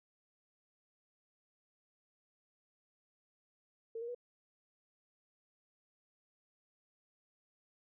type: tone with pitch steps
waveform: sine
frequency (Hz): 454 / 470 / 486.6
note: A#4 / A#4 / B4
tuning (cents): -46 / +14 / -26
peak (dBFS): -39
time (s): 3.95-4.148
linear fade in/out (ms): 5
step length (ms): 66
effects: none